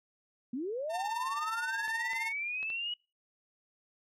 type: linear sweep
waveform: sine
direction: up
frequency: 228.3 to 2931 Hz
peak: -33 dBFS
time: 0.53-2.94 s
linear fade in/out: 5 ms
type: tone with tremolo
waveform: sawtooth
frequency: 903 Hz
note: A5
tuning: 45 cents sharp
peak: -30 dBFS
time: 0.89-2.33 s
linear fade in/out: 50 ms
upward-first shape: triangle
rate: 19 Hz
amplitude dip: 75%
type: clicks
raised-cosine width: 0.3 ms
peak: -32 dBFS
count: 4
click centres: 1.88 / 2.133 / 2.629 / 2.702 s
effects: noise-tail reverb RT60 0.3 s tail -26 dB re dry + low-pass 11000 Hz 12 dB/octave